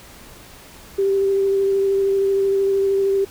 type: tone with vibrato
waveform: sine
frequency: 392 Hz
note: G4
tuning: in tune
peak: -15 dBFS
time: 0.98-3.25 s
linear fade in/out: 10 ms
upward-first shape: sine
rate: 13 Hz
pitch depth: 13 cents each way
effects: pink hiss -43 dBFS RMS until 3.3 s